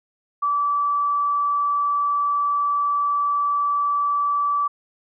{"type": "tone", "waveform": "sine", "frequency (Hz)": 1156, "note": "D6", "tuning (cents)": -28, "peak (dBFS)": -18, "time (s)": [0.42, 4.68], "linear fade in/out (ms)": 10, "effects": []}